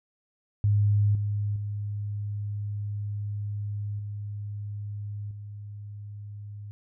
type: tone with level steps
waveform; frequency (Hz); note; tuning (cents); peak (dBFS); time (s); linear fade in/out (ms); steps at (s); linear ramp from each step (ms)
sine; 103.1; G#2; -12; -19 / -25 / -29 / -32 / -37; 0.64-6.71; 0; 1.15 / 1.56 / 3.99 / 5.31; 2
effects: none